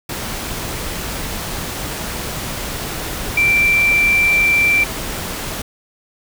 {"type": "tone in noise", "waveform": "sine", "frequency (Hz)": 2349, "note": "D7", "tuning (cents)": 0, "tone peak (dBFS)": -11, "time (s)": [3.37, 4.84], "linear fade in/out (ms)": 5, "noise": "pink", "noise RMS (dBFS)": -25, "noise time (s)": [0.09, 5.62], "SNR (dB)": 11, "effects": []}